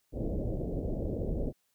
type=low-pass noise; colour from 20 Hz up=pink; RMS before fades=-33 dBFS; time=0.12-1.53 s; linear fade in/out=50 ms; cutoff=610 Hz; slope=48 dB/octave; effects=white hiss -75 dBFS RMS until 1.74 s